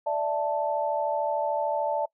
sine chord, D suspended second, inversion none, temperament just, 587.3 / 660.7 / 881 Hz, D5 / E5 / A5, 0 / +4 / +2 cents, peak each -28 / -30 / -28 dBFS, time 0.06-2.06 s, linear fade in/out 10 ms, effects noise-tail reverb RT60 0.1 s tail -24 dB re dry

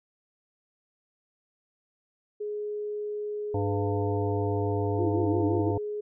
sine tone, 418.2 Hz, G#4, 12 cents sharp, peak -30 dBFS, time 2.4-6.01 s, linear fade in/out 10 ms
harmonic tone, 99.6 Hz, G2, 28 cents sharp, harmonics 1 / 3 / 5 / 7 / 9, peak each -28 / -33 / -35 / -36 / -38 dBFS, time 3.54-5.78 s, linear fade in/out 5 ms
sine tone with vibrato, 328.7 Hz, E4, 5 cents flat, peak -26 dBFS, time 4.98-5.72 s, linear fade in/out 20 ms, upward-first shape triangle, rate 5.7 Hz, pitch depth 170 cents each way
effects none

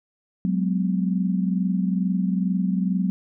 sine tone cluster, 185.5 / 207.8 / 250.2 Hz, F#3 / G#3 / B3, +5 / +1 / +23 cents, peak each -21 / -27 / -29 dBFS, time 0.45-3.1 s, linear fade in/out 0 ms, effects none

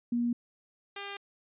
sine / 5% pulse tone pair in turn, 238.7 / 400.5 Hz, A#3 / G4, +41 / +37 cents, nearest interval major sixth, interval 896 cents, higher second, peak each -26 dBFS, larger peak neither, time 0.12-0.33 / 0.96-1.17 s, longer neither, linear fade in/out 5 ms, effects resampled to 8000 Hz

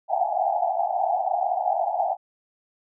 pink band-pass noise, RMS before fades -24 dBFS, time 0.08-2.17 s, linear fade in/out 50 ms, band 670 to 820 Hz, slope 96 dB/octave, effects none

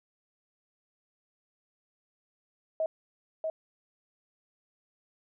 sine tone with echo, 638 Hz, D#5, 43 cents sharp, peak -26 dBFS, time 2.8-2.86 s, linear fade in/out 2 ms, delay 640 ms, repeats 1, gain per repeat -3 dB, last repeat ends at 3.5 s, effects none

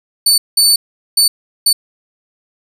25% pulse tone bursts at uneven times, 4509 Hz, C#8, 29 cents sharp, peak -3 dBFS, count 4, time 0.26-0.38 / 0.57-0.76 / 1.17-1.28 / 1.66-1.73 s, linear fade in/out 5 ms, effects none

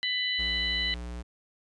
harmonic tone, 996 Hz, B5, 14 cents sharp, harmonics 2 / 3 / 4, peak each -31 / -31 / -31 dBFS, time 0.03-0.94 s, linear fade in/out 0 ms
square tone, 59.9 Hz, A#1, 48 cents sharp, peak -36 dBFS, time 0.38-1.23 s, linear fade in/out 20 ms
effects resampled to 22050 Hz

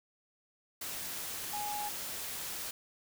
sine tone in noise, 830.6 Hz, G#5, in tune, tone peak -36 dBFS, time 1.53-1.89 s, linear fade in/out 5 ms, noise white, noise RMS -40 dBFS, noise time 0.81-2.71 s, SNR +1 dB, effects none

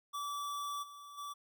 square tone with level steps, 1155 Hz, D6, 29 cents flat, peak -38 / -50 / -42 dBFS, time 0.13-1.34 s, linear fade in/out 20 ms, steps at 0.82 / 1.17 s, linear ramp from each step 20 ms, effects none

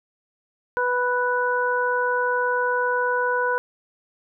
harmonic tone, 493.9 Hz, B4, in tune, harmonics 1 / 2 / 3, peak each -24 / -24 / -24 dBFS, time 0.77-3.58 s, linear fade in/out 0 ms, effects none

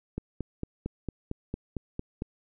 click train, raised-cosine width 3 ms, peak -19 dBFS, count 10, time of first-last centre 0.18-2.221 s, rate 4.41 Hz, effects none

